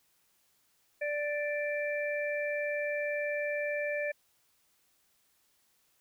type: harmonic tone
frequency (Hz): 587.3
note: D5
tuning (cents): 0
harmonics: 1 / 3 / 4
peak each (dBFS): -32 / -37 / -38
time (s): 1.01-4.12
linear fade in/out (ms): 10
effects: white hiss -71 dBFS RMS until 6 s